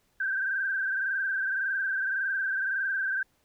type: tone with frequency modulation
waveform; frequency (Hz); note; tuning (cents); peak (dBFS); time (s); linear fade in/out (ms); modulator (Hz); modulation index
sine; 1568; G6; 0; -26; 0.2-3.23; 5; 21.8; 2.5
effects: pink hiss -70 dBFS RMS until 3.44 s